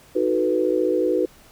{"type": "chord", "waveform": "sine", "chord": "B dominant seventh", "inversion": "first", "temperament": "equal with one note detuned", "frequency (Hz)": [314.4, 370, 440, 493.9], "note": ["D#4", "F#4", "A4", "B4"], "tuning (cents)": [18, 0, 0, 0], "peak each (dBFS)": [-24, -22, -27, -22], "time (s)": [0.15, 1.26], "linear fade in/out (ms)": 10, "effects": ["pink hiss -51 dBFS RMS until 1.51 s"]}